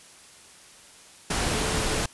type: tone in noise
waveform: sine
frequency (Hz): 435.5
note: A4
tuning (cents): -18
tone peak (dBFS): -35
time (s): 1.53-2.01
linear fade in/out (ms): 5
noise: pink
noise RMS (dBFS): -26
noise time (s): 1.3-2.06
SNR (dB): -12
effects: white hiss -50 dBFS RMS until 2.13 s + resampled to 24000 Hz